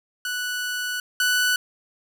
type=tone pair in turn; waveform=sawtooth; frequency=1480 / 1486.2 Hz; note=F#6 / F#6; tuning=0 / +7 cents; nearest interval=unison; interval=7 cents; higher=second; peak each=-22 / -15 dBFS; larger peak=second; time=0.25-1 / 1.2-1.56 s; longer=first; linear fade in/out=2 ms; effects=none